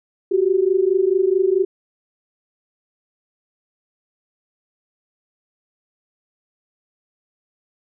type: tone pair together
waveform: sine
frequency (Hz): 366.4 / 391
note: F#4 / G4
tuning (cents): -17 / -4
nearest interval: minor second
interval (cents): 113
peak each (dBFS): -17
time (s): 0.31-1.65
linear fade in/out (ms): 10
effects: none